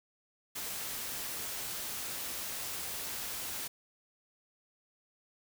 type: noise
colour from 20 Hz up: white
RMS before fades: -39 dBFS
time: 0.55-3.68 s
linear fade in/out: 10 ms
effects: none